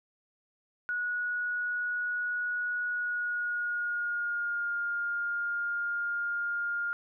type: tone with pitch glide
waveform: sine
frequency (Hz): 1459 to 1410.9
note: F#6 to F6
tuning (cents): -25 to +17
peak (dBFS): -29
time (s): 0.89-6.93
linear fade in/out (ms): 0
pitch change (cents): -58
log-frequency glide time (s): 2.87-4.75
effects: none